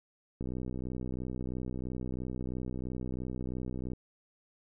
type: click train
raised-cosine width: 3 ms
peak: -25 dBFS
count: 223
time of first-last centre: 0.41-3.934 s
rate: 63 Hz
effects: none